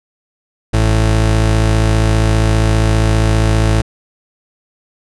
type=tone pair together; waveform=45% pulse; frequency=55 / 110 Hz; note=A1 / A2; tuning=0 / 0 cents; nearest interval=octave; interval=1200 cents; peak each=-13 dBFS; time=0.73-3.82 s; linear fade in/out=10 ms; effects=resampled to 24000 Hz